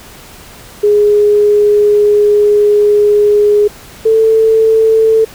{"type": "tone pair in turn", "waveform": "sine", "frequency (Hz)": [415.3, 443.8], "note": ["G#4", "A4"], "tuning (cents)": [0, 15], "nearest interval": "minor second", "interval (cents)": 115, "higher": "second", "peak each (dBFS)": -5, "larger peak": "neither", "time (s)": [[0.83, 3.68], [4.05, 5.25]], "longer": "first", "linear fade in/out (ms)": 10, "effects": ["pink hiss -35 dBFS RMS until 5.34 s"]}